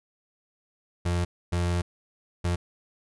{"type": "tone bursts at uneven times", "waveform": "35% pulse", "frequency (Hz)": 87.4, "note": "F2", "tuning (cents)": 2, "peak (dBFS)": -22, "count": 3, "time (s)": [[1.05, 1.25], [1.52, 1.82], [2.44, 2.56]], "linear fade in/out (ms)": 10, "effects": ["resampled to 24000 Hz"]}